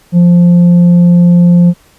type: tone with tanh clipping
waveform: sine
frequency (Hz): 174.61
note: F3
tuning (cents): 0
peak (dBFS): -3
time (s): 0.12-1.74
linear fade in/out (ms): 50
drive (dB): 3
effects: pink hiss -46 dBFS RMS until 1.98 s + resampled to 32000 Hz